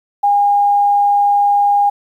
sine tone, 813 Hz, G#5, 37 cents flat, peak -9 dBFS, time 0.23-1.9 s, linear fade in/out 10 ms, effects 8-bit

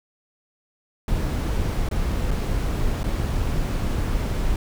brown noise with dropouts, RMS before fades -23 dBFS, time 1.08-4.56 s, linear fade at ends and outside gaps 2 ms, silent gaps 1.889-1.912 / 2.308-2.312 / 3.032-3.04 s, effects none

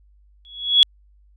sine tone with exponential growth, 3360 Hz, G#7, 19 cents sharp, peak -6 dBFS, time 0.45-0.83 s, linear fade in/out 0 ms, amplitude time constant 82 ms, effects added 50 Hz sine -51 dBFS peak until 1.36 s + resampled to 24000 Hz

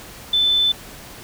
sine tone, 3520 Hz, A7, in tune, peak -14 dBFS, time 0.33-0.72 s, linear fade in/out 5 ms, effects pink hiss -39 dBFS RMS until 1.23 s

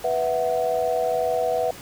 sine chord, B suspended fourth, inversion none, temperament just, 493.9 / 658.5 / 740.8 Hz, B4 / E5 / F#5, 0 / -2 / +2 cents, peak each -24 / -24 / -26 dBFS, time 0.04-1.71 s, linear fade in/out 5 ms, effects pink hiss -41 dBFS RMS until 1.81 s + high-pass 60 Hz 12 dB/octave

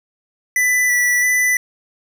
square tone with vibrato, 1975.5 Hz, B6, in tune, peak -14 dBFS, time 0.56-1.57 s, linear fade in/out 2 ms, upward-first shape square, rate 1.5 Hz, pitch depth 14 cents each way, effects none

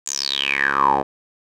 10% pulse tone with band-pass filter sweep, 69.3 Hz, C#2, in tune, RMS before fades -20 dBFS, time 0.06-1.03 s, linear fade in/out 10 ms, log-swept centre 7400 to 660 Hz, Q 9.7, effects none

